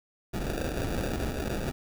pink noise with sample-and-hold, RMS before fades -31 dBFS, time 0.33-1.72 s, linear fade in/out 20 ms, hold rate 1050 Hz, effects none

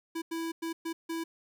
square tone bursts at uneven times, 329.6 Hz, E4, in tune, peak -33 dBFS, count 5, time 0.15-0.22 / 0.31-0.52 / 0.62-0.73 / 0.85-0.93 / 1.09-1.24 s, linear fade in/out 10 ms, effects 12-bit

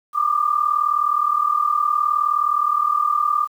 sine tone pair together, 1174.7 / 1214 Hz, D6 / D#6, 0 / -43 cents, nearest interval minor second, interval 57 cents, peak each -19 dBFS, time 0.13-3.48 s, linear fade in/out 50 ms, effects 8-bit

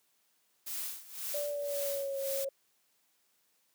blue noise with tremolo, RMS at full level -37 dBFS, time 0.66-2.45 s, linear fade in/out 10 ms, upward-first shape sine, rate 1.9 Hz, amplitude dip 85%
sine tone with pitch glide, 582 to 546.2 Hz, D5 to C#5, -16 to -26 cents, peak -33 dBFS, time 1.34-2.49 s, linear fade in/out 5 ms, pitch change -110 cents, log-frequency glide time 1.48-2.2 s
effects white hiss -73 dBFS RMS until 3.74 s + high-pass 150 Hz 12 dB/octave

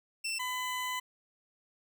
20% pulse tone pair in turn, 2685 / 1005.7 Hz, E7 / B5, +31 / +31 cents, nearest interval octave + perfect fourth, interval 1700 cents, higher first, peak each -28 / -28 dBFS, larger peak neither, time 0.24-0.39 / 0.39-1 s, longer second, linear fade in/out 10 ms, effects none

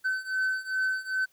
triangle beating tone pair, 1524 / 1526.5 Hz, G6 / G6, -49 / -46 cents, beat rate 2.5 Hz, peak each -29 / -27 dBFS, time 0.04-1.26 s, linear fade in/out 20 ms, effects white hiss -66 dBFS RMS until 1.32 s

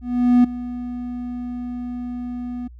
triangle tone with ADSR envelope, 245.3 Hz, B3, 12 cents flat, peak -7 dBFS, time 0.01-2.68 s, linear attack 430 ms, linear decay 8 ms, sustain -17 dB, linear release 11 ms, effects added 60 Hz sine -39 dBFS peak until 2.79 s

